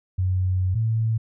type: tone pair in turn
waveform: sine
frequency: 92.5 / 111.94 Hz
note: F#2 / A2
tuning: 0 / +30 cents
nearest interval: minor third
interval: 330 cents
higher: second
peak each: -19 dBFS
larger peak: neither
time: 0.18-0.75 / 0.75-1.18 s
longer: first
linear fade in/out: 10 ms
effects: none